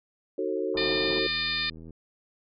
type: chord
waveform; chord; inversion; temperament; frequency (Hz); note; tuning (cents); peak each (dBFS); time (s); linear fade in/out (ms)
sine; D# diminished seventh; none; just; 311.1 / 373.4 / 448 / 537.6; D#4 / F#4 / A4 / C5; 0 / +16 / +31 / +47; -34 / -30 / -31 / -34; 0.38-1.27; 5
type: band-pass noise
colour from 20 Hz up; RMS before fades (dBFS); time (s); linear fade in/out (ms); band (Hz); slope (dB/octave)
pink; -40; 0.74-1.19; 5; 140 to 1200; 48
type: click train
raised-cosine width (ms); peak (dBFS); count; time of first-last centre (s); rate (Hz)
3; -33; 94; 0.76-1.907; 81.1
type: harmonic tone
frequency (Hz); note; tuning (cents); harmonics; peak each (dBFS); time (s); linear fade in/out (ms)
603; D5; +46; 2 / 3 / 4 / 5 / 6 / 7 / 8; -41 / -33 / -33 / -42 / -31 / -34 / -34; 0.77-1.7; 5
effects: none